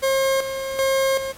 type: tone with tremolo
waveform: 40% pulse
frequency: 536 Hz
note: C5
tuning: 42 cents sharp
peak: -16 dBFS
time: 0.02-1.33 s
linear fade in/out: 20 ms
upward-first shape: square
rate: 1.3 Hz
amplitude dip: 60%
effects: pink hiss -43 dBFS RMS until 1.37 s + MP3 64 kbps